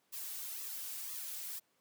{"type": "noise with flanger", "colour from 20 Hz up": "blue", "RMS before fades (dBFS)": -43, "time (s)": [0.12, 1.6], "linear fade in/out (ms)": 20, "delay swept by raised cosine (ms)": [1.3, 3], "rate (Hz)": 2, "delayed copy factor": -0.85, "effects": ["pink hiss -75 dBFS RMS until 1.8 s", "high-pass 200 Hz 12 dB/octave"]}